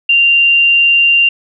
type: tone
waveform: sine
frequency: 2779 Hz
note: F7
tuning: 9 cents flat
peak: -6 dBFS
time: 0.09-1.29 s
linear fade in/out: 5 ms
effects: none